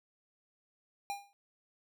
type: tone with exponential decay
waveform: square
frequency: 805 Hz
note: G5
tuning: 46 cents sharp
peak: -33 dBFS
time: 1.1-1.33 s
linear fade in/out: 0 ms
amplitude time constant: 50 ms
effects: none